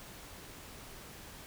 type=silence; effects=pink hiss -50 dBFS RMS until 1.46 s